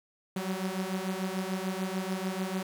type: beating tone pair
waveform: sawtooth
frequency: 185 / 191.8 Hz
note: F#3 / G3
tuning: 0 / -37 cents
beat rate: 6.8 Hz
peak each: -30 dBFS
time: 0.36-2.63 s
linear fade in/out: 5 ms
effects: 10-bit